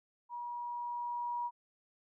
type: tone with level ramp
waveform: sine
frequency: 960 Hz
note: B5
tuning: 49 cents flat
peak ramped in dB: -39 to -33 dBFS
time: 0.29-1.51 s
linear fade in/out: 50 ms
effects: none